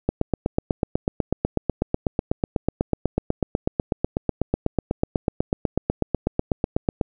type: click train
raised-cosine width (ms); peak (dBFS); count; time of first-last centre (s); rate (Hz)
2; -6; 57; 0.09-7.012; 8.09
effects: none